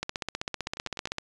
two click trains, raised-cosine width 0.2 ms, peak -13 / -22 dBFS, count 19 / 5, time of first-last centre 0.03-1.184 / 0.67-1.073 s, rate 15.6 / 9.92 Hz, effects resampled to 22050 Hz

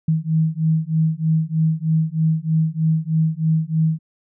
sine beating tone pair, 157.9 / 161.1 Hz, D#3 / E3, +26 / -39 cents, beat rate 3.2 Hz, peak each -19 dBFS, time 0.08-3.99 s, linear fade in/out 5 ms, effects none

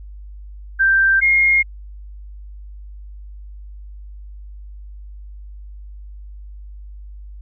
sine tone pair in turn, 1570 / 2140 Hz, G6 / C7, +2 / +38 cents, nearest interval perfect fourth, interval 536 cents, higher second, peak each -11 dBFS, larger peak neither, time 0.79-1.21 / 1.21-1.63 s, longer neither, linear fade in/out 20 ms, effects added 50 Hz sine -33 dBFS peak until 7.41 s

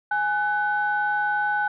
sine tone pair together, 831 / 1500.5 Hz, G#5 / F#6, +1 / +24 cents, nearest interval minor seventh, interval 1023 cents, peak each -23 dBFS, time 0.11-1.68 s, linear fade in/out 5 ms, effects tanh soft clip ceiling -13 dBFS

